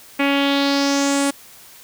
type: tone with low-pass filter sweep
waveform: sawtooth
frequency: 279.7 Hz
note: C#4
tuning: 16 cents sharp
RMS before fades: -18 dBFS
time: 0.19-1.31 s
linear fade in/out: 10 ms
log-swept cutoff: 2400 to 9400 Hz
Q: 3.5
effects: white hiss -44 dBFS RMS until 1.83 s